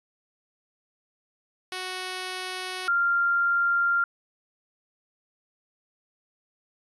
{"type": "tone pair in turn", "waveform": ["5% pulse", "sine"], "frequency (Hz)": [370, 1390.9], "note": ["F#4", "F6"], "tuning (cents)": [0, -7], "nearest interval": "octave + major seventh", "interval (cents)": 2293, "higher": "second", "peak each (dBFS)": -20, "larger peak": "neither", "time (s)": [[1.72, 2.88], [2.88, 4.04]], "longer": "neither", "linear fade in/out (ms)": 2, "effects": ["resampled to 24000 Hz"]}